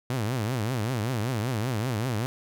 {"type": "tone with vibrato", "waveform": "sawtooth", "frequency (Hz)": 117.2, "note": "A#2", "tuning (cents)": 10, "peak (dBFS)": -22, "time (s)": [0.1, 2.26], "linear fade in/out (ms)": 0, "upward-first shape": "triangle", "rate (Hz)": 5.2, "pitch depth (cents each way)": 270, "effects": []}